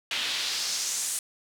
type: noise with band-pass filter sweep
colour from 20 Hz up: pink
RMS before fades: -30 dBFS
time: 0.11-1.19 s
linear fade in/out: 2 ms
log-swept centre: 2900 to 8900 Hz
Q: 2
effects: none